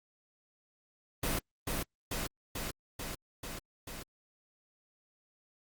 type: noise with echo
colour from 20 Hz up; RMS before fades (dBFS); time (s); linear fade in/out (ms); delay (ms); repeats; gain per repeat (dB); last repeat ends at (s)
pink; -32; 1.23-1.39; 5; 440; 6; -2; 4.03
effects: Opus 32 kbps